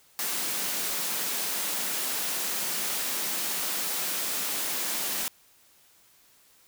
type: high-pass noise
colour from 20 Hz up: white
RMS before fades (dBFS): -30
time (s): 0.19-5.28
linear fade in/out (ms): 0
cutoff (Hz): 160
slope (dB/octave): 96
effects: white hiss -60 dBFS RMS until 6.67 s